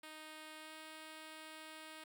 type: tone with pitch glide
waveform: 5% pulse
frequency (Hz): 311.1 to 313.6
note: D#4 to D#4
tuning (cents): 0 to +14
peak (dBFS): -39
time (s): 0.03-2.04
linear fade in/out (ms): 5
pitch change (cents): +14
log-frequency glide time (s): 0.58-0.73
effects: none